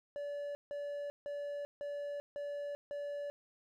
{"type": "tone bursts", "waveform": "triangle", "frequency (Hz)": 576, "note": "D5", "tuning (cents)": -34, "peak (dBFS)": -36, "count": 6, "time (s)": [0.16, 3.3], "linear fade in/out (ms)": 0, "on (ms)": 390, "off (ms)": 160, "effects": []}